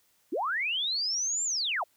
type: linear two-way sweep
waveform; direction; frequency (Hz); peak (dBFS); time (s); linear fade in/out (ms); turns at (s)
sine; up then down; 246.9 to 7420 to 525; -27; 0.32-1.84; 10; 1.44
effects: white hiss -68 dBFS RMS until 1.96 s